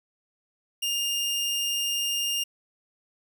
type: tone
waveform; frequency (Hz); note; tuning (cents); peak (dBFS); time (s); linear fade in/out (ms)
sawtooth; 2816; F7; +14; -22; 0.82-2.44; 10
effects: none